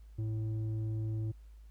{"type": "tone with low-pass filter", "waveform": "square", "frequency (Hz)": 109.7, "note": "A2", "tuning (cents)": -5, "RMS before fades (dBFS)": -35, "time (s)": [0.18, 1.32], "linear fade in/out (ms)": 10, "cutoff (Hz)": 240, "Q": 1.7, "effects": ["added 53 Hz sine -50 dBFS peak until 1.7 s", "pink hiss -73 dBFS RMS until 1.7 s"]}